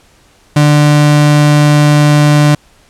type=tone; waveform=35% pulse; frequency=148.1 Hz; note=D3; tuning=15 cents sharp; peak=-3 dBFS; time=0.56-2.55 s; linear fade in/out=5 ms; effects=pink hiss -47 dBFS RMS until 2.89 s + low-pass 10000 Hz 12 dB/octave